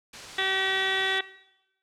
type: noise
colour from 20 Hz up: white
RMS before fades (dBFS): -40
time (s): 0.13-1.19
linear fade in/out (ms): 5
type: harmonic tone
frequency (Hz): 382.8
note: G4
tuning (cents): -41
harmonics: 1 / 2 / 3 / 4 / 5 / 6 / 7 / 8 / 9 / 10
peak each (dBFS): -34 / -34 / -37 / -33 / -28 / -39 / -37 / -39 / -30 / -35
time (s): 0.38-1.21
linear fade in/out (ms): 5
effects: noise-tail reverb RT60 0.9 s tail -18 dB re dry + low-pass 6000 Hz 12 dB/octave